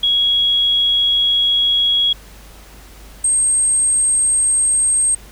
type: tone pair in turn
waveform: sine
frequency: 3322 / 8424 Hz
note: G#7 / C9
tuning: 0 / +11 cents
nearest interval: octave + major third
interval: 1611 cents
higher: second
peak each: -12 dBFS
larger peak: neither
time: 0.03-2.13 / 3.24-5.15 s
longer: first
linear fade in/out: 5 ms
effects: added 50 Hz sine -40 dBFS peak until 5.31 s + pink hiss -43 dBFS RMS until 5.31 s